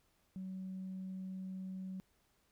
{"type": "tone", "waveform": "sine", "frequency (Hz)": 188, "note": "F#3", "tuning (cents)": 28, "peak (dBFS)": -40, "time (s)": [0.36, 2], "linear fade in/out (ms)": 0, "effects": ["tanh soft clip ceiling -37 dBFS", "pink hiss -75 dBFS RMS until 2.51 s"]}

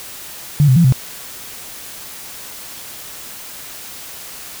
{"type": "tone with pitch steps", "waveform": "sine", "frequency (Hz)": [146.4, 129, 170.2, 129.6], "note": ["D3", "C3", "F3", "C3"], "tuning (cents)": [-5, -24, -44, -16], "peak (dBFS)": -7, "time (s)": [0.6, 0.924], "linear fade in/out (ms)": 0, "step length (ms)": 81, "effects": ["white hiss -33 dBFS RMS until 4.6 s"]}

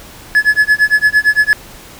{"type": "tone with tremolo", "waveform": "triangle", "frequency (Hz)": 1708, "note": "G#6", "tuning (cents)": 48, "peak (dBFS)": -3, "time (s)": [0.35, 1.53], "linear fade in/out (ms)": 0, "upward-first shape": "sine", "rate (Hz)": 8.8, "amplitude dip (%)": 100, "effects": ["pink hiss -36 dBFS RMS until 1.99 s"]}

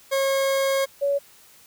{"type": "tone pair in turn", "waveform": ["40% pulse", "sine"], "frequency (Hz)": [543, 563], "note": ["C#5", "C#5"], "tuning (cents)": [-36, 27], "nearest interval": "minor second", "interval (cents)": 63, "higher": "second", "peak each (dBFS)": -19, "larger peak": "neither", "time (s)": [[0.11, 0.86], [1.01, 1.19]], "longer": "first", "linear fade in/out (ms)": 20, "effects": ["white hiss -52 dBFS RMS until 1.66 s"]}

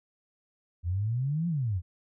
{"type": "exponential two-way sweep", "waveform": "sine", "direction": "up then down", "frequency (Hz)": [82.41, 176.4, 82.41], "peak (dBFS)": -26, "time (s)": [0.83, 1.82], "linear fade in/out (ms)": 50, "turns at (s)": 1.48, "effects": []}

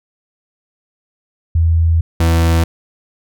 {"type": "tone pair in turn", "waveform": ["sine", "40% pulse"], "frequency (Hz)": [82.41, 82.77], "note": ["E2", "E2"], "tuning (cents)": [0, 8], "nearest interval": "unison", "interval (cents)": 8, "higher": "second", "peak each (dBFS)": -9, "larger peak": "neither", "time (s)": [[1.55, 2.01], [2.2, 2.64]], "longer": "first", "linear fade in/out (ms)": 5, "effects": []}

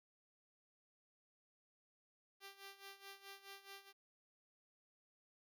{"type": "tone with tremolo", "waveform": "5% pulse", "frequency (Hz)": 394, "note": "G4", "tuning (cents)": 9, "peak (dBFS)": -40, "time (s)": [2.4, 3.93], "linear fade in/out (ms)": 50, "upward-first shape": "sine", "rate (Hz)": 4.7, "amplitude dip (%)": 80, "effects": []}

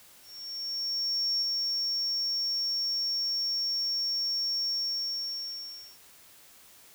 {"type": "tone with ADSR envelope", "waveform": "triangle", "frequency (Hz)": 5500, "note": "F8", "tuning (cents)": -27, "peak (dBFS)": -22, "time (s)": [0.22, 5.99], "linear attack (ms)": 1200, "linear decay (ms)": 5, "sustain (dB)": -3, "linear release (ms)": 1300, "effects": ["tanh soft clip ceiling -23 dBFS", "white hiss -55 dBFS RMS until 6.94 s"]}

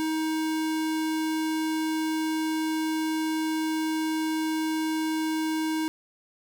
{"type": "tone", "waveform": "square", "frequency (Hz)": 315.8, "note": "D#4", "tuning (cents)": 26, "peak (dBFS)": -26, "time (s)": [0, 5.88], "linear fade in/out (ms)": 0, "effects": []}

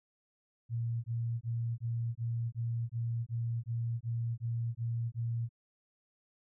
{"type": "tone bursts", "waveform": "sine", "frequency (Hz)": 116.54, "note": "A#2", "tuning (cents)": 0, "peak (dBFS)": -31, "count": 13, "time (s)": [0.69, 5.492], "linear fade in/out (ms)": 50, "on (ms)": 350, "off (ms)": 21, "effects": []}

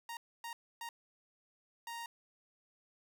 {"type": "tone bursts at uneven times", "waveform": "sawtooth", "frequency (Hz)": 932.3, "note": "A#5", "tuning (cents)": 0, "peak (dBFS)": -38, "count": 4, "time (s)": [[0.09, 0.17], [0.44, 0.53], [0.81, 0.89], [1.87, 2.06]], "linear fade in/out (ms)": 2, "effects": []}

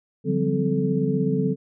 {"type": "tone cluster", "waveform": "sine", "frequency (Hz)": [145, 176.1, 192.5, 258.1, 434.4], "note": ["D3", "F3", "G3", "C4", "A4"], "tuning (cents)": [-22, 15, -31, -23, -22], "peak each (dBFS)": -26, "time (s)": [0.24, 1.56], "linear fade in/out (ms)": 50, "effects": []}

